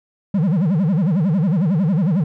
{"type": "tone with vibrato", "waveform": "triangle", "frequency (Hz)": 174.61, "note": "F3", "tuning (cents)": 0, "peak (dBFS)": -12, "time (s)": [0.34, 2.24], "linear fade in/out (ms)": 5, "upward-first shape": "sine", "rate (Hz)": 11, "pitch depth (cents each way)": 290, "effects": []}